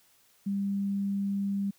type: tone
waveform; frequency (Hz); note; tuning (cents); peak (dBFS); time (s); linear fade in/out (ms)
sine; 198.7; G3; +24; -27; 0.46-1.71; 10
effects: white hiss -64 dBFS RMS until 1.78 s